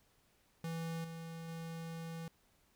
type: tone with level steps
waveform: square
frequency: 164.81 Hz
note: E3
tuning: in tune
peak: -39 / -45 / -43 dBFS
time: 0.64-2.28 s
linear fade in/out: 2 ms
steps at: 1.04 / 1.48 s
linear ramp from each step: 5 ms
effects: pink hiss -72 dBFS RMS until 2.75 s